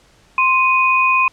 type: tone pair together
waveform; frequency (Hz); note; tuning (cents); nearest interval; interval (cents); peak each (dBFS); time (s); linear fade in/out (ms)
sine; 1047.2 / 2489; C6 / D#7; +1 / 0; octave + minor third; 1499; -14; 0.38-1.28; 2
effects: pink hiss -52 dBFS RMS until 1.32 s + low-pass 8000 Hz 12 dB/octave